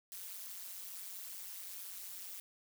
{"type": "noise with amplitude modulation", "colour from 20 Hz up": "blue", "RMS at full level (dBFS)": -43, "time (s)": [0.12, 2.4], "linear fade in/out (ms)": 0, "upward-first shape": "sine", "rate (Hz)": 189, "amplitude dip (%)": 95, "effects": []}